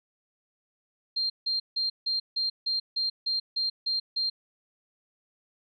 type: tone bursts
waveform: sine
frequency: 4186 Hz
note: C8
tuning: in tune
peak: -25 dBFS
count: 11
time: 1.16-4.3 s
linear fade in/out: 10 ms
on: 140 ms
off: 160 ms
effects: none